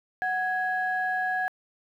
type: tone pair together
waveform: sine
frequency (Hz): 741 / 1663.5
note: F#5 / G#6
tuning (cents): +2 / +2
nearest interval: octave + major second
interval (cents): 1400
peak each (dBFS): -27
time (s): 0.22-1.48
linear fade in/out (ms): 0
effects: tanh soft clip ceiling -17 dBFS + 10-bit